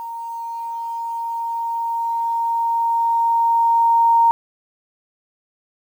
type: tone with level ramp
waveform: sine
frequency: 926 Hz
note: A#5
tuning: 12 cents flat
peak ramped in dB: -27 to -10 dBFS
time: 0-4.31 s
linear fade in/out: 0 ms
effects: 8-bit